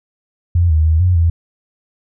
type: tone with pitch steps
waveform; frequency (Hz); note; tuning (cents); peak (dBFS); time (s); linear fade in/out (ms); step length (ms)
sine; 86.5 / 78.3 / 79.6 / 90.5 / 83.5; F2 / D#2 / D#2 / F#2 / E2; -16 / +11 / +40 / -38 / +23; -9; 0.55-1.3; 5; 150
effects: none